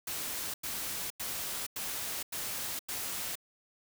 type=noise bursts; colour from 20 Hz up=white; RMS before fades=-37 dBFS; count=6; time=0.07-3.355 s; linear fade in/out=5 ms; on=470 ms; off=93 ms; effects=none